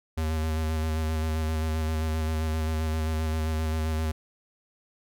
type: tone with vibrato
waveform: square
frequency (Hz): 79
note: D#2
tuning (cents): +27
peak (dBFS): -26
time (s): 0.17-4.12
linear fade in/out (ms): 10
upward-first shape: square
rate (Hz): 7.6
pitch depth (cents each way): 20
effects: none